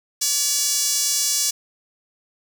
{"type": "tone with high-pass filter", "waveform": "sawtooth", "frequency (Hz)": 571, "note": "D5", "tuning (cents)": -49, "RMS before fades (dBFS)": -21, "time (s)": [0.21, 1.51], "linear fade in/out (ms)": 10, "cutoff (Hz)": 5900, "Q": 2.2, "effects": []}